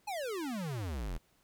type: exponential sweep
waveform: square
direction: down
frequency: 867 to 37 Hz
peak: -36 dBFS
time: 0.07-1.18 s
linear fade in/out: 10 ms
effects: pink hiss -70 dBFS RMS until 1.43 s